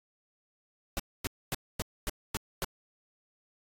pink noise bursts, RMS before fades -32 dBFS, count 7, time 0.97-2.645 s, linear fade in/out 0 ms, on 25 ms, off 250 ms, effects AAC 64 kbps

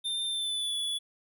square tone with pitch glide, 3593 to 3425 Hz, A7 to A7, +36 to -47 cents, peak -30 dBFS, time 0.04-0.99 s, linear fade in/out 20 ms, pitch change -83 cents, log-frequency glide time 0.27-0.75 s, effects none

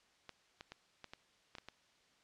clicks, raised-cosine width 0.2 ms, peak -30 dBFS, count 8, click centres 0.293 / 0.609 / 0.72 / 1.043 / 1.135 / 1.552 / 1.584 / 1.686 s, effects white hiss -70 dBFS RMS until 2.23 s + low-pass 5000 Hz 12 dB/octave

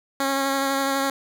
10% pulse tone with vibrato, 273.1 Hz, C#4, 26 cents flat, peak -13 dBFS, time 0.2-1.1 s, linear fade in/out 2 ms, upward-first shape sine, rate 12 Hz, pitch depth 15 cents each way, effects none

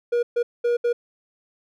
triangle tone bursts at uneven times, 477.8 Hz, A#4, 43 cents sharp, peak -16 dBFS, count 4, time 0.12-0.23 / 0.36-0.43 / 0.64-0.77 / 0.84-0.93 s, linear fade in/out 10 ms, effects none

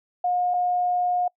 sine tone pair in turn, 717 / 717 Hz, F5 / F5, +45 / +45 cents, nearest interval unison, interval 0 cents, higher neither, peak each -20 dBFS, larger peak neither, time 0.24-0.54 / 0.54-1.28 s, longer second, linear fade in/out 5 ms, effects noise-tail reverb RT60 0.1 s tail -26 dB re dry

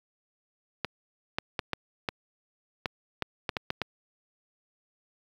clicks, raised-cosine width 0.3 ms, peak -12 dBFS, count 11, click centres 0.847 / 1.385 / 1.592 / 1.733 / 2.088 / 2.858 / 3.223 / 3.492 / 3.568 / 3.704 / 3.817 s, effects high-pass 60 Hz 12 dB/octave + 8-bit

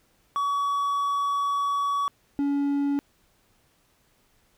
triangle tone pair in turn, 1132 / 283 Hz, C#6 / C#4, +36 / +36 cents, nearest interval 2 octaves, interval 2400 cents, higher first, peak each -21 / -20 dBFS, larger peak second, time 0.36-2.08 / 2.39-2.99 s, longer first, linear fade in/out 0 ms, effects pink hiss -65 dBFS RMS until 4.57 s

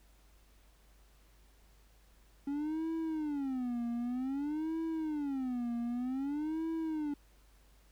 triangle tone with vibrato, 277.2 Hz, C#4, in tune, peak -31 dBFS, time 2.47-7.14 s, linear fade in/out 5 ms, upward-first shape sine, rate 0.53 Hz, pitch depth 280 cents each way, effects added 50 Hz sine -61 dBFS peak until 7.91 s + pink hiss -68 dBFS RMS until 7.91 s

